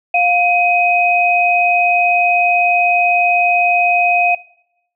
sine tone pair together, 706 / 2516 Hz, F5 / D#7, +19 / +19 cents, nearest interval octave + minor seventh, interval 2200 cents, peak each -13 dBFS, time 0.14-4.35 s, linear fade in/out 5 ms, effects noise-tail reverb RT60 0.8 s tail -22 dB re dry

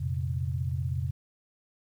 sine chord, F suspended fourth, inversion none, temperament equal with one note detuned, 87.31 / 116.54 / 132.79 Hz, F2 / Bb2 / C3, 0 / 0 / +26 cents, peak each -31 / -35 / -31 dBFS, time 0-1.11 s, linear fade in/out 10 ms, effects 10-bit

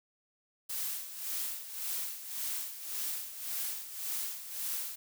blue noise with tremolo, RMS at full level -35 dBFS, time 0.69-4.96 s, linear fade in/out 10 ms, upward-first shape sine, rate 1.8 Hz, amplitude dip 70%, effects none

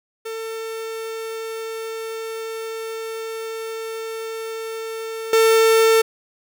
45% pulse tone with level steps, 448.1 Hz, A4, 32 cents sharp, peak -27 / -12 dBFS, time 0.25-6.02 s, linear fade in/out 10 ms, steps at 5.33 s, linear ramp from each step 2 ms, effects none

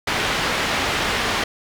white low-pass noise, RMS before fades -22 dBFS, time 0.07-1.44 s, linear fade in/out 5 ms, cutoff 2800 Hz, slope 12 dB/octave, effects none

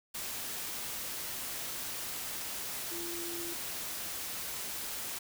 sine tone in noise, 342 Hz, F4, 36 cents flat, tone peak -41 dBFS, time 2.91-3.54 s, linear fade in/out 10 ms, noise white, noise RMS -39 dBFS, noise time 0.14-5.19 s, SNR -5 dB, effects none

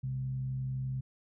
sine tone with frequency modulation, 130.81 Hz, C3, in tune, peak -32 dBFS, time 0.03-1.01 s, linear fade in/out 10 ms, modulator 71.7 Hz, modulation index 0.28, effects none

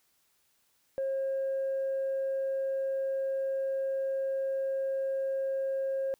sine tone, 538 Hz, C5, 48 cents sharp, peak -27 dBFS, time 0.98-6.14 s, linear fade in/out 0 ms, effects tanh soft clip ceiling -26 dBFS + white hiss -71 dBFS RMS until 6.19 s

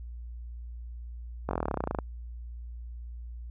slowing click train, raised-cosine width 1 ms, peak -15 dBFS, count 18, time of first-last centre 1.49-1.988 s, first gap 21 ms, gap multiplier 1.04, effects added 59 Hz sine -38 dBFS peak until 3.5 s

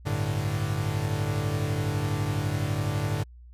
45% pulse chord, G suspended second, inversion none, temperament equal, 98 / 110 / 146.83 Hz, G2 / A2 / D3, 0 / 0 / 0 cents, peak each -30 dBFS, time 0.05-3.24 s, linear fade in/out 20 ms, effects added 60 Hz sine -45 dBFS peak until 3.53 s + resampled to 32000 Hz

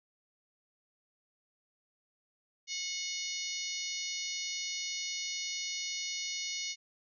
harmonic tone, 729 Hz, F#5, 26 cents flat, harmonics 3 / 4 / 5 / 6 / 7 / 8 / 9, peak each -42 / -44 / -44 / -42 / -43 / -42 / -44 dBFS, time 2.67-6.76 s, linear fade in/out 50 ms, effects none

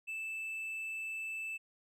triangle tone, 2637 Hz, E7, in tune, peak -36 dBFS, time 0.07-1.58 s, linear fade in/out 20 ms, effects none

